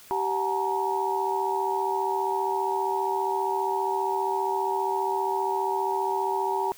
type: tone cluster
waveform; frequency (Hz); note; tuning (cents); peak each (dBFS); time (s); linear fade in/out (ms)
sine; 387.7 / 732 / 865 / 940; G4 / F#5 / A5 / A#5; -19 / -19 / -30 / +14; -29 / -35 / -30 / -27; 0.11-6.72; 0
effects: white hiss -50 dBFS RMS until 6.77 s